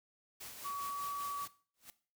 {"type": "noise with tremolo", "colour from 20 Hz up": "white", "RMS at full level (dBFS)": -47, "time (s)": [0.4, 1.48], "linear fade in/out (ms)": 10, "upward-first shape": "sine", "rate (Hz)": 5, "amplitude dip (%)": 40}
{"type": "tone with pitch glide", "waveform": "sine", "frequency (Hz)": [1133, 1139.6], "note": ["C#6", "C#6"], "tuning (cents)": [37, 48], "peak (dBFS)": -37, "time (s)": [0.64, 1.46], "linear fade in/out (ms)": 20, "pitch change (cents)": 11, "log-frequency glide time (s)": [0.91, 0.98]}
{"type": "noise with exponential growth", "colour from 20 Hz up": "white", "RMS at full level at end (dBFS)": -48, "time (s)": [1.74, 1.9], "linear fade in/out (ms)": 0, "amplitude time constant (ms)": 33}
{"effects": ["noise-tail reverb RT60 0.4 s tail -17 dB re dry"]}